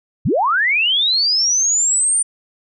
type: linear sweep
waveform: sine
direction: up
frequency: 73.42 to 9110 Hz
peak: -13 dBFS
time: 0.25-2.23 s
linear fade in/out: 10 ms
effects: none